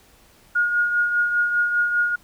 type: tone with tremolo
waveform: sine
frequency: 1434 Hz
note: F6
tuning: 45 cents sharp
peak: -15 dBFS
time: 0.55-2.16 s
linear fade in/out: 10 ms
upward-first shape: triangle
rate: 5 Hz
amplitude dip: 55%
effects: pink hiss -54 dBFS RMS until 2.23 s